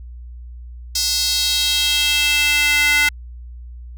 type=tone with high-pass filter sweep; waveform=square; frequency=293.7 Hz; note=D4; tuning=in tune; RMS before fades=-17 dBFS; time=0.95-3.09 s; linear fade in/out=5 ms; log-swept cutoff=5100 to 1900 Hz; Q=3; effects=added 60 Hz sine -32 dBFS peak until 3.97 s